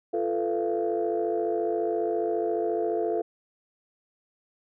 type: tone cluster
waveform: sine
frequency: 345.1 / 439 / 493.5 / 686 Hz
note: F4 / A4 / B4 / F5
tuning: -21 / -4 / -1 / -31 cents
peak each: -29 / -27 / -33 / -30 dBFS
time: 0.13-3.22 s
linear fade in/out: 10 ms
effects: tanh soft clip ceiling -16 dBFS